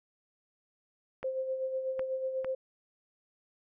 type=clicks; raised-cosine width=0.5 ms; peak=-25 dBFS; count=3; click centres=1.23 / 1.994 / 2.446 s
type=tone with tremolo; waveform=sine; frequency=524 Hz; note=C5; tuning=2 cents sharp; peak=-29 dBFS; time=1.24-2.55 s; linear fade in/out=5 ms; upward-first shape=sine; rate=8.1 Hz; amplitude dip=50%
effects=none